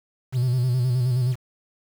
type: tone with vibrato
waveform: triangle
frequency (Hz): 125.4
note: B2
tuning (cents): +27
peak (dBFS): -16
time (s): 0.32-1.36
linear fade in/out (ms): 50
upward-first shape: square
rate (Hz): 9.5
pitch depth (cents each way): 53
effects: tanh soft clip ceiling -12 dBFS + 7-bit